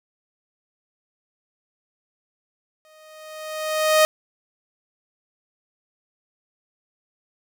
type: tone with exponential growth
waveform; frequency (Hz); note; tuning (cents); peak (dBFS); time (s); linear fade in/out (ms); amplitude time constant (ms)
sawtooth; 622.3; D#5; 0; -8; 2.85-4.05; 0; 260
effects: none